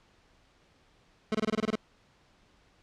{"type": "tone bursts", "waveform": "25% pulse", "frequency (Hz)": 216.8, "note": "A3", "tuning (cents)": -25, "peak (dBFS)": -22, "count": 9, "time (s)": [1.32, 1.755], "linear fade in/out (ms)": 2, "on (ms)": 27, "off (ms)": 24, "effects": ["pink hiss -64 dBFS RMS until 2.82 s", "low-pass 5000 Hz 12 dB/octave"]}